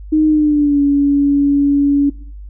sine tone with pitch glide, 309.3 to 283.6 Hz, D#4 to C#4, -10 to +40 cents, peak -9 dBFS, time 0.12-2.1 s, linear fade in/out 10 ms, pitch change -150 cents, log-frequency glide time 0.27-0.81 s, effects noise-tail reverb RT60 0.6 s tail -22 dB re dry + added 50 Hz sine -29 dBFS peak until 2.49 s

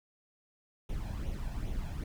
brown noise with flanger, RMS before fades -36 dBFS, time 0.89-2.04 s, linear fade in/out 5 ms, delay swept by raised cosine 0.31 to 1.24 ms, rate 2.5 Hz, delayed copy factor +0.6, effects none

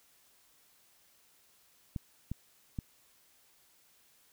clicks, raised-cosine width 5 ms, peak -23 dBFS, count 3, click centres 1.962 / 2.316 / 2.788 s, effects white hiss -66 dBFS RMS until 4.32 s

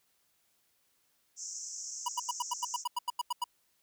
white band-pass noise, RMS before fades -42 dBFS, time 1.36-2.85 s, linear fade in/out 50 ms, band 5500 to 7400 Hz, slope 96 dB/octave
square tone bursts, 974 Hz, B5, 24 cents flat, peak -30 dBFS, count 13, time 2.06-3.441 s, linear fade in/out 5 ms, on 25 ms, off 88 ms
effects white hiss -73 dBFS RMS until 3.82 s

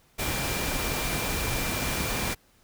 sine tone in noise, 2370 Hz, D7, 15 cents sharp, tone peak -37 dBFS, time 0.18-2.35 s, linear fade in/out 20 ms, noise pink, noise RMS -29 dBFS, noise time 0.18-2.35 s, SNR -11 dB, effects pink hiss -62 dBFS RMS until 2.63 s

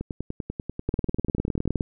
two click trains, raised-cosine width 3 ms, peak -11 / -17 dBFS, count 19 / 18, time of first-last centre 0.89-1.808 / 0.01-1.677 s, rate 19.6 / 10.2 Hz, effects none

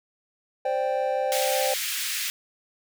triangle chord, C suspended second, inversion none, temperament just, 523.3 / 588.7 / 784.9 Hz, C5 / D5 / G5, 0 / +4 / +2 cents, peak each -24 / -27 / -26 dBFS, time 0.65-1.74 s, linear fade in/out 5 ms
pink high-pass noise, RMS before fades -29 dBFS, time 1.32-2.3 s, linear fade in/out 0 ms, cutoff 1900 Hz, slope 24 dB/octave
effects none

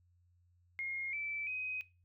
sine tone with pitch steps, 2141 / 2321 / 2517 Hz, C7 / D7 / D#7, +39 / -21 / +19 cents, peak -36 dBFS, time 0.79-1.81 s, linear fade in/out 0 ms, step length 340 ms, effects noise-tail reverb RT60 0.3 s tail -20 dB re dry + added 88 Hz sine -67 dBFS peak until 2.04 s

